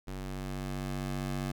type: ring-modulated tone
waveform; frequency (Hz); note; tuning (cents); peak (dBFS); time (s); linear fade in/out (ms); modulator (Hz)
20% pulse; 95; F#2; +46; -26; 0.07-1.52; 10; 47.6
effects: none